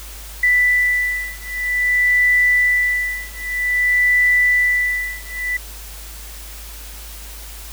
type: beating tone pair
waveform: sine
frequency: 1980 / 1980.52 Hz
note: B6 / B6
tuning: +4 / +4 cents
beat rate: 0.52 Hz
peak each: -17 dBFS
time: 0.43-5.57 s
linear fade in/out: 5 ms
effects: added 52 Hz sine -34 dBFS peak until 7.72 s + white hiss -37 dBFS RMS until 7.72 s